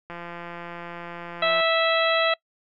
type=click train; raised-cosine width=0.5 ms; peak=-22 dBFS; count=260; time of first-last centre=0.1-1.606 s; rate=172 Hz
type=harmonic tone; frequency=656 Hz; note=E5; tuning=9 cents flat; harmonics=1 / 2 / 3 / 4 / 5 / 6; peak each=-22 / -25 / -27 / -28 / -29 / -30 dBFS; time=1.42-2.34 s; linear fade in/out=5 ms
effects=noise-tail reverb RT60 0.1 s tail -24 dB re dry